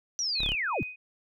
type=linear sweep; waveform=sine; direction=down; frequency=5920 to 48.92 Hz; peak=-27 dBFS; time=0.19-0.83 s; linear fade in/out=0 ms
type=tone with tremolo; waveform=sine; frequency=2500 Hz; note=D#7; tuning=8 cents sharp; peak=-33 dBFS; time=0.35-0.96 s; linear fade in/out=5 ms; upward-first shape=sine; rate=2.7 Hz; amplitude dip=95%
type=tone; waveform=sawtooth; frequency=34.85 Hz; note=C#1; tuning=10 cents sharp; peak=-29 dBFS; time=0.39-0.55 s; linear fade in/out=20 ms
effects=none